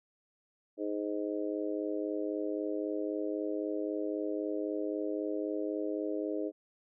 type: harmonic tone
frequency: 103.83 Hz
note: G#2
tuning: in tune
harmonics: 3 / 4 / 5 / 6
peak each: -35 / -37 / -39 / -41 dBFS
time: 0.77-6.52 s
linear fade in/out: 50 ms
effects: none